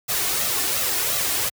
white noise with flanger, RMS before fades -23 dBFS, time 0.08-1.5 s, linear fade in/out 20 ms, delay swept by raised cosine 1.5 to 2.8 ms, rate 2.8 Hz, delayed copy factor +0.6, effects high-pass 60 Hz 12 dB/octave

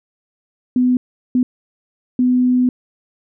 sine tone bursts at uneven times, 250.5 Hz, B3, 25 cents sharp, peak -11 dBFS, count 3, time 0.76-0.97 / 1.35-1.43 / 2.19-2.69 s, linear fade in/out 2 ms, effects none

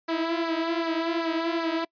sawtooth tone with flanger, 330.6 Hz, E4, 5 cents sharp, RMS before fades -27 dBFS, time 0.08-1.85 s, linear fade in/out 10 ms, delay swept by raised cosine 0.3 to 5.7 ms, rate 2.6 Hz, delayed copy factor -0.65, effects noise-tail reverb RT60 0.1 s tail -26 dB re dry + resampled to 11025 Hz

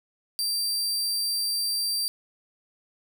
sawtooth tone, 4699 Hz, D8, in tune, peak -22 dBFS, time 0.39-2.08 s, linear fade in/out 0 ms, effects none

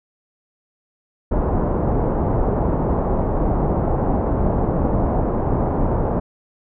pink low-pass noise, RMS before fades -19 dBFS, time 1.31-6.2 s, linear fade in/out 10 ms, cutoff 910 Hz, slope 24 dB/octave, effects none

